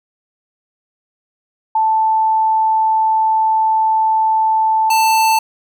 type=tone pair in turn; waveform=sine / square; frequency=880 / 885.6 Hz; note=A5 / A5; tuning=0 / +11 cents; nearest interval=unison; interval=11 cents; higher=second; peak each=-11 dBFS; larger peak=neither; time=1.75-4.9 / 4.9-5.39 s; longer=first; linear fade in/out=5 ms; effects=none